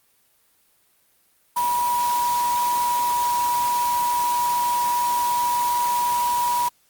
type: tone in noise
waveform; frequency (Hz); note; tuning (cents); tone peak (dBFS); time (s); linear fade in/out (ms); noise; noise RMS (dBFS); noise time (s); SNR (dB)
sine; 968; B5; -35; -19; 1.56-6.69; 10; white; -31; 1.56-6.69; +9
effects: white hiss -62 dBFS RMS until 6.89 s + Opus 32 kbps